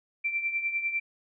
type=tone with tremolo; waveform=sine; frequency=2349 Hz; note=D7; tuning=in tune; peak=-24 dBFS; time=0.24-1 s; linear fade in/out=10 ms; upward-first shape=triangle; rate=10 Hz; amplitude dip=70%; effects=none